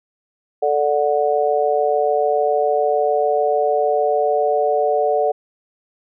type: chord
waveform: sine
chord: D major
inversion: second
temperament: just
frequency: 440.5 / 587.3 / 734.2 Hz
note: A4 / D5 / F#5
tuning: +2 / 0 / -14 cents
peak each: -19 dBFS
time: 0.62-5.32 s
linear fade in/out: 10 ms
effects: none